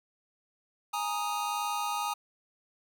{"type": "chord", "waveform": "square", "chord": "Ab suspended second", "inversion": "none", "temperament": "equal", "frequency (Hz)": [830.6, 932.3, 1244.5], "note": ["Ab5", "Bb5", "Eb6"], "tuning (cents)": [0, 0, 0], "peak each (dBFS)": [-35, -36, -35], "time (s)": [0.93, 2.14], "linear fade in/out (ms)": 10, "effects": []}